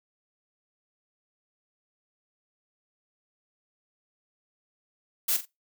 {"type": "noise with echo", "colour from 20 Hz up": "blue", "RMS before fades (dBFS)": -25, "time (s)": [5.28, 5.37], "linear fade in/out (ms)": 10, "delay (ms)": 43, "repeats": 2, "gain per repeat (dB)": -11, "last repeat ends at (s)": 5.456, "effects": ["noise-tail reverb RT60 0.2 s tail -21 dB re dry"]}